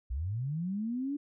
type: linear sweep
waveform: sine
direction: up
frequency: 55 to 293.7 Hz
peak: -31 dBFS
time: 0.1-1.17 s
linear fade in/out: 10 ms
effects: none